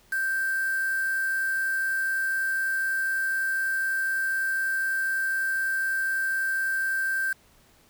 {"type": "tone with quantisation", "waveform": "sine", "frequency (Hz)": 1568, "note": "G6", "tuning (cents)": 0, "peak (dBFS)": -24, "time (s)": [0.12, 7.33], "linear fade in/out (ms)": 5, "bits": 6, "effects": ["pink hiss -59 dBFS RMS until 7.89 s"]}